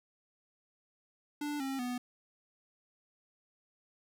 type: tone with pitch steps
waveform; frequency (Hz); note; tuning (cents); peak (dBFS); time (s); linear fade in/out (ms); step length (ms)
square; 293.7 / 269.3 / 247; D4 / C#4 / B3; 0 / -50 / 0; -35; 1.41-1.98; 5; 190
effects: none